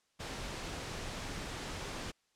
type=noise; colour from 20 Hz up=pink; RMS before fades=-41 dBFS; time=0.19-2.12 s; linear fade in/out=20 ms; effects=white hiss -75 dBFS RMS until 2.35 s + low-pass 7000 Hz 12 dB/octave